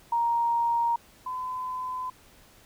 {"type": "tone pair in turn", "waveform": "sine", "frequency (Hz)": [936, 1015], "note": ["A#5", "B5"], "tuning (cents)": [7, 47], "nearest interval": "minor second", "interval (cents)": 140, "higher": "second", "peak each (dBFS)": [-22, -30], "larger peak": "first", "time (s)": [[0.12, 0.96], [1.26, 2.1]], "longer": "neither", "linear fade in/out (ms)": 5, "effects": ["pink hiss -56 dBFS RMS until 2.65 s"]}